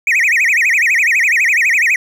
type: tone with vibrato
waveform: triangle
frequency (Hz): 2162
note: C#7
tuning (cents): -44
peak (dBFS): -8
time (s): 0.07-1.96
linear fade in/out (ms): 2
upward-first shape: sine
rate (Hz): 12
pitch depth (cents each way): 290
effects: none